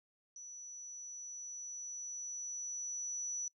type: tone with level ramp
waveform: sine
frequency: 5920 Hz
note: F#8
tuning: in tune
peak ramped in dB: -47 to -36 dBFS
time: 0.36-3.48 s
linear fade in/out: 2 ms
effects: noise-tail reverb RT60 0.1 s tail -22 dB re dry